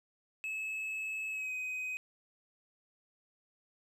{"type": "tone with pitch glide", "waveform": "triangle", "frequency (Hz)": [2591, 2513], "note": ["E7", "D#7"], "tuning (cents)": [-30, 17], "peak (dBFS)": -34, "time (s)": [0.44, 1.97], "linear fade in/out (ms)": 0, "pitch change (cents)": -53, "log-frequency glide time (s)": [1.3, 1.52], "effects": []}